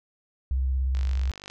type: tone with vibrato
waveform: sine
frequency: 65.5 Hz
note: C2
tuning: 2 cents sharp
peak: -22 dBFS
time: 0.51-1.31 s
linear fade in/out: 0 ms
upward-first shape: sine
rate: 17 Hz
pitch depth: 44 cents each way
type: click train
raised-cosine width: 0.2 ms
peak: -24 dBFS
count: 28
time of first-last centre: 0.95-1.5 s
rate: 49.1 Hz
effects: none